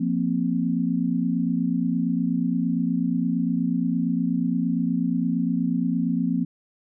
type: chord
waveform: sine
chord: F suspended fourth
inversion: none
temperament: equal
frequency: 174.61 / 233.1 / 261.6 Hz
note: F3 / Bb3 / C4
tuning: 0 / 0 / 0 cents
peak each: -25 dBFS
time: 0-6.45 s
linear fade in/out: 10 ms
effects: none